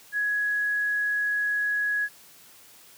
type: tone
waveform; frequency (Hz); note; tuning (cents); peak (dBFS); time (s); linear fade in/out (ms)
sine; 1673; G#6; +12; -23; 0.12-2.09; 50
effects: white hiss -52 dBFS RMS until 2.97 s + high-pass 60 Hz 12 dB/octave